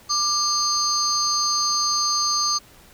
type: tone cluster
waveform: sine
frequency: 1188 / 4340 / 4830 / 6300 Hz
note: D6 / C#8 / D8 / G8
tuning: +20 / -37 / +48 / +8 cents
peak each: -24 dBFS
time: 0.09-2.59 s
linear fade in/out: 20 ms
effects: tanh soft clip ceiling -11 dBFS + pink hiss -50 dBFS RMS until 2.93 s